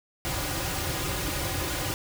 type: noise with comb filter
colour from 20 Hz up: pink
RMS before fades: -30 dBFS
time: 0.25-1.94 s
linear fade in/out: 0 ms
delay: 4.5 ms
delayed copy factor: -0.75
effects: none